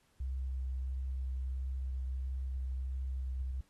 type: tone with vibrato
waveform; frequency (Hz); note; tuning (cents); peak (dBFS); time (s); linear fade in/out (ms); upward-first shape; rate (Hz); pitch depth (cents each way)
sine; 65; C2; -11; -34; 0.2-3.61; 5; sine; 1.5; 11
effects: pink hiss -72 dBFS RMS until 3.69 s + AAC 32 kbps